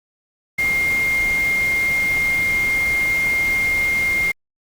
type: tone in noise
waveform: sine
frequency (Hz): 2121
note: C7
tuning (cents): +23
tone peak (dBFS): -16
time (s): 0.58-4.32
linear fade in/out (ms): 10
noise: pink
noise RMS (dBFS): -31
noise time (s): 0.58-4.32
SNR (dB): +12
effects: Opus 48 kbps